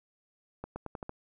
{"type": "accelerating click train", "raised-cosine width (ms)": 1, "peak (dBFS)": -24, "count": 6, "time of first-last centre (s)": [0.64, 1.094], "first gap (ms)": 120, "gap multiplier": 0.86, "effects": []}